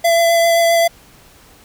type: tone with vibrato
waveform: square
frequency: 674 Hz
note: E5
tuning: 38 cents sharp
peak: -11 dBFS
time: 0.04-0.88 s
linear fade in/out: 10 ms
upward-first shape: triangle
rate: 7.6 Hz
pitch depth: 14 cents each way
effects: pink hiss -46 dBFS RMS until 1.64 s